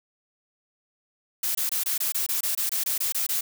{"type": "noise bursts", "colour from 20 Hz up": "blue", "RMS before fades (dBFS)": -26, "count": 14, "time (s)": [1.43, 3.409], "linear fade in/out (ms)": 5, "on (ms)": 120, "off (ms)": 23, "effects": []}